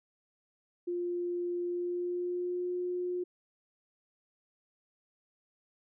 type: tone with pitch glide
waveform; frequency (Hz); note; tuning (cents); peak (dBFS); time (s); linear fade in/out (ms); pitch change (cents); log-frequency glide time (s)
sine; 351.1 to 358.1; F4 to F4; +9 to +43; -31; 0.87-3.24; 10; +34; 1.65-2.72
effects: none